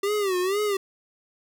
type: tone with vibrato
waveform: square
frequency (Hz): 389.6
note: G4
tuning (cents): -11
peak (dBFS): -23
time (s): 0.03-0.77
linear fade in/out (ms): 5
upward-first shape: sine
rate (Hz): 2.1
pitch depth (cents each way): 140
effects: none